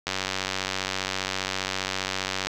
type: click train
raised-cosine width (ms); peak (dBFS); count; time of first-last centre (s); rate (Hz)
0.2; -9; 229; 0.07-2.47; 95
effects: none